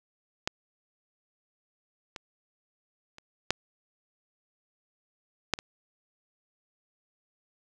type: clicks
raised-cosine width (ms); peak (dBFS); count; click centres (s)
0.2; -10 / -21 / -29 / -6 / -6 / -22; 6; 0.475 / 2.162 / 3.184 / 3.506 / 5.537 / 5.589
effects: none